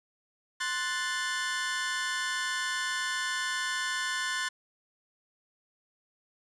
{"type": "chord", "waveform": "sawtooth", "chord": "F# diminished", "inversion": "second", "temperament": "equal", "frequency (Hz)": [1046.5, 1480, 1760], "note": ["C6", "F#6", "A6"], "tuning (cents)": [0, 0, 0], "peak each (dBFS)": [-32, -31, -29], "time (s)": [0.6, 4.49], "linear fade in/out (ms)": 10, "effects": ["resampled to 22050 Hz", "9-bit"]}